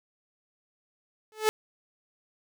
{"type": "tone with exponential growth", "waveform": "sawtooth", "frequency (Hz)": 432.9, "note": "A4", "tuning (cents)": -28, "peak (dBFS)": -14, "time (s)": [1.32, 1.49], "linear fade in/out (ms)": 0, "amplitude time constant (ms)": 36, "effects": []}